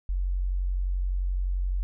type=tone; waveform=sine; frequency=45.8 Hz; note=F#1; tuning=17 cents flat; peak=-24 dBFS; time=0.09-1.83 s; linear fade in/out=0 ms; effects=none